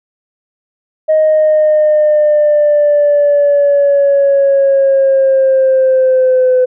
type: linear sweep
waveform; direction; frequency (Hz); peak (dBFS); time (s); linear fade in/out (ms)
sine; down; 626 to 506; -5; 1.08-6.66; 20
effects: tanh soft clip ceiling -3 dBFS